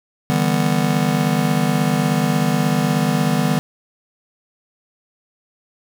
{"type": "chord", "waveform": "square", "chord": "E minor seventh", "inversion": "third", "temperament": "just", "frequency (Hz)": [148.33, 164.81, 197.78, 247.2], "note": ["D3", "E3", "G3", "B3"], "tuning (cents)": [18, 0, 16, 2], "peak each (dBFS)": -22, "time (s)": [0.3, 3.59], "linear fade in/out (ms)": 0, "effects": []}